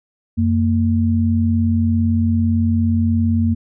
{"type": "tone pair together", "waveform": "sine", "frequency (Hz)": [91.1, 229.4], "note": ["F#2", "A#3"], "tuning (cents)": [-26, -28], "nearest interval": "octave + major third", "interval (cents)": 1598, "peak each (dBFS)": -16, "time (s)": [0.37, 3.55], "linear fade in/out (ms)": 20, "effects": []}